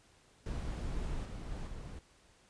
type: noise with level steps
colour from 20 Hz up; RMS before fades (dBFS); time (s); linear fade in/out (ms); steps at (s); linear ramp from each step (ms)
brown; -38 / -42 / -40 / -44; 0.46-1.99; 2; 1.25 / 1.51 / 1.67; 2
effects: pink hiss -65 dBFS RMS until 2.49 s + resampled to 22050 Hz